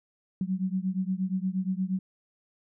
sine beating tone pair, 184 / 192.5 Hz, F#3 / G3, -9 / -31 cents, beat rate 8.5 Hz, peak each -29 / -30 dBFS, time 0.41-1.99 s, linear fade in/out 2 ms, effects none

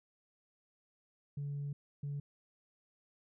sine tone bursts at uneven times, 142.9 Hz, D3, 47 cents flat, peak -35 dBFS, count 2, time 1.37-1.73 / 2.03-2.2 s, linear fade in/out 5 ms, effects tanh soft clip ceiling -34 dBFS

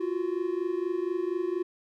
triangle tone pair together, 344.8 / 369 Hz, F4 / F#4, -22 / -5 cents, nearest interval minor second, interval 117 cents, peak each -28 dBFS, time 0-1.63 s, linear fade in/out 10 ms, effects none

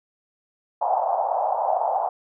white band-pass noise, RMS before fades -23 dBFS, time 0.81-2.09 s, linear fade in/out 5 ms, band 630 to 870 Hz, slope 48 dB/octave, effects none

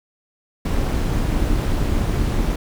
brown noise with amplitude modulation, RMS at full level -17 dBFS, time 0.65-2.56 s, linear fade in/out 5 ms, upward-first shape sine, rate 267 Hz, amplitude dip 55%, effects none

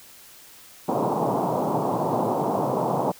white band-pass noise, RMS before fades -24 dBFS, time 0.88-3.12 s, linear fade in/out 10 ms, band 120 to 1000 Hz, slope 48 dB/octave, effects white hiss -48 dBFS RMS until 3.19 s

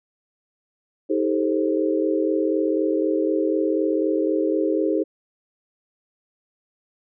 sine chord, A half-diminished seventh, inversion second, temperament just, 316.8 / 396 / 440 / 528 Hz, Eb4 / G4 / A4 / C5, +31 / +18 / 0 / +16 cents, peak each -22 / -24 / -26 / -26 dBFS, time 1.09-5.04 s, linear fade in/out 20 ms, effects none

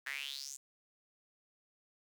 sawtooth tone with high-pass filter sweep, 138.59 Hz, C#3, in tune, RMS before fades -43 dBFS, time 0.06-0.57 s, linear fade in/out 10 ms, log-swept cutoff 1700 to 7600 Hz, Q 6.3, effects none

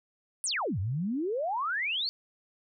sine exponential two-way sweep, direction down then up, 10370 to 88.3 to 4606 Hz, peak -28 dBFS, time 0.44-2.09 s, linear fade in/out 0 ms, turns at 0.79 s, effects none

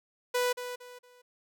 sawtooth tone with echo, 493.9 Hz, B4, in tune, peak -22 dBFS, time 0.34-0.53 s, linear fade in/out 10 ms, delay 230 ms, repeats 3, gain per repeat -10 dB, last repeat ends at 1.22 s, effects none

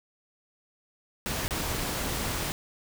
pink noise with dropouts, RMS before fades -31 dBFS, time 1.26-2.52 s, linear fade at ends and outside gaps 0 ms, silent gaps 1.48-1.508 s, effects none

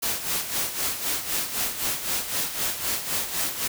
white noise with tremolo, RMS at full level -25 dBFS, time 0.02-3.68 s, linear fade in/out 10 ms, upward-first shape sine, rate 3.9 Hz, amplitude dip 65%, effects none

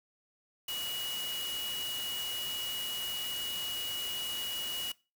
sine tone in noise, 2912 Hz, F#7, 28 cents flat, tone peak -36 dBFS, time 0.68-4.92 s, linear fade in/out 5 ms, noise white, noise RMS -41 dBFS, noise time 0.68-4.92 s, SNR +2 dB, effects noise-tail reverb RT60 0.3 s tail -21 dB re dry

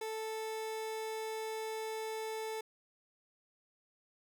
30% pulse tone, 440 Hz, A4, in tune, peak -35 dBFS, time 0.01-2.61 s, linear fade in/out 5 ms, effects none

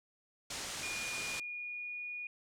white low-pass noise, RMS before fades -42 dBFS, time 0.5-1.4 s, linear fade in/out 5 ms, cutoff 8100 Hz, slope 24 dB/octave
sine tone with pitch glide, 2433 to 2450 Hz, D#7 to D#7, -39 to -27 cents, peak -39 dBFS, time 0.83-2.27 s, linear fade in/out 2 ms, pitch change +12 cents, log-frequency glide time 1.19-2.03 s
effects none

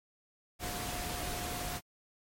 sine tone in noise, 716 Hz, F5, 43 cents sharp, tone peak -43 dBFS, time 0.59-1.81 s, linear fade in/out 50 ms, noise pink, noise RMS -38 dBFS, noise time 0.59-1.81 s, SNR -8 dB, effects MP3 64 kbps

